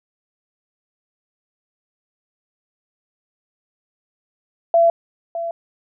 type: tone with echo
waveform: sine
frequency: 674 Hz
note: E5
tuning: 38 cents sharp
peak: -10 dBFS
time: 4.74-4.9 s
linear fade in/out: 2 ms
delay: 610 ms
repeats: 1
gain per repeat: -12 dB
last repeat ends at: 5.51 s
effects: none